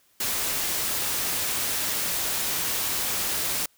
white noise, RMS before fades -27 dBFS, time 0.2-3.66 s, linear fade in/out 5 ms, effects white hiss -63 dBFS RMS until 3.77 s

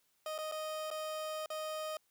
30% pulse tone with dropouts, 622 Hz, D#5, 1 cent flat, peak -35 dBFS, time 0.26-1.97 s, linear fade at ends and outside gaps 2 ms, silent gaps 0.38-0.386 / 0.515-0.521 / 0.904-0.912 / 1.46-1.502 s, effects white hiss -75 dBFS RMS until 2.1 s

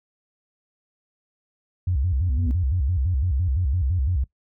sine tone with vibrato, 77 Hz, D#2, 17 cents flat, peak -19 dBFS, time 1.87-4.24 s, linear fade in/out 5 ms, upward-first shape square, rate 5.9 Hz, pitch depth 270 cents each way
sine tone with exponential growth, 244.7 Hz, B3, 16 cents flat, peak -24 dBFS, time 2.05-2.51 s, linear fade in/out 0 ms, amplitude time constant 98 ms
effects noise-tail reverb RT60 0.1 s tail -19 dB re dry + tanh soft clip ceiling -12 dBFS

